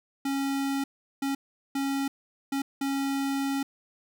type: tone bursts at uneven times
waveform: square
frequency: 274.9 Hz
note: C#4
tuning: 14 cents flat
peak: -27 dBFS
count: 5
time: 0.25-0.84 / 1.22-1.35 / 1.75-2.08 / 2.52-2.62 / 2.81-3.63 s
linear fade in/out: 5 ms
effects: none